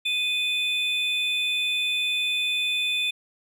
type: tone pair together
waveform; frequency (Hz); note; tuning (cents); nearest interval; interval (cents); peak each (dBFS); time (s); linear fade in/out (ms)
triangle; 2489 / 3520; D#7 / A7; 0 / 0; tritone; 600; -24; 0.05-3.11; 10
effects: none